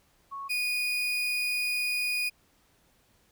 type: tone pair in turn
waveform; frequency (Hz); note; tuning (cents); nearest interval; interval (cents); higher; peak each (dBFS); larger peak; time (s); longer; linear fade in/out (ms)
sine / 35% pulse; 1105 / 2466; C#6 / D#7; -6 / -16; octave + major second; 1390; second; -35 / -25; second; 0.31-0.49 / 0.49-2.3; second; 20
effects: pink hiss -66 dBFS RMS until 3.31 s

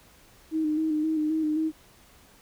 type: tone with vibrato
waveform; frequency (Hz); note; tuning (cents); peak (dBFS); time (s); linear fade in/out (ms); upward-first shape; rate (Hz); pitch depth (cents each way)
sine; 311.1; D#4; 0; -23; 0.51-1.72; 50; square; 3.8; 32
effects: pink hiss -56 dBFS RMS until 2.41 s

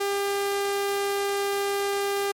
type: tone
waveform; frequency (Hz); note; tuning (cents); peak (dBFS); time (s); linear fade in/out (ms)
sawtooth; 400; G4; +35; -20; 0-2.32; 10
effects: MP3 64 kbps

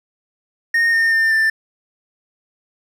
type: tone with pitch steps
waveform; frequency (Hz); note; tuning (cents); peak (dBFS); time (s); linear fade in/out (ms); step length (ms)
triangle; 1847 / 1823.7 / 1800.6 / 1777.9; A#6 / A#6 / A6 / A6; -16 / -38 / +39 / +18; -11; 0.74-1.5; 5; 190
effects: none

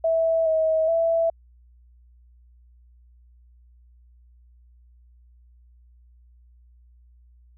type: tone with pitch steps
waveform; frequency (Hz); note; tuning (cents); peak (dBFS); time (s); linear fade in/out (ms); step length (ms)
sine; 654 / 638 / 662; E5 / D#5 / E5; -14 / +43 / +7; -18; 0.04-1.3; 5; 420
effects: added 60 Hz sine -51 dBFS peak until 7.57 s

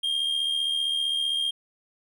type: tone with amplitude modulation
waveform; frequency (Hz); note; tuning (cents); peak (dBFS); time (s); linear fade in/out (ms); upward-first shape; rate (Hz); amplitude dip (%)
triangle; 3215; G7; +43; -20; 0.03-1.51; 10; sine; 75.4; 50
effects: none

